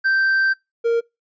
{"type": "tone pair in turn", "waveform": "triangle", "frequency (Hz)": [1563, 464.7], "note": ["G6", "A#4"], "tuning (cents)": [-6, -5], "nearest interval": "octave + major sixth", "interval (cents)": 2099, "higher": "first", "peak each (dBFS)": -13, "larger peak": "neither", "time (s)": [[0.04, 0.54], [0.84, 1.01]], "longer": "first", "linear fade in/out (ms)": 20, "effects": ["noise-tail reverb RT60 0.2 s tail -23 dB re dry", "resampled to 16000 Hz"]}